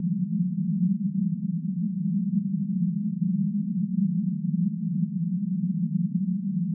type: band-pass noise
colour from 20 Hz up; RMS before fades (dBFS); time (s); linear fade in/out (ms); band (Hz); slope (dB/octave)
white; -26; 0-6.74; 2; 160 to 210; 96
effects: none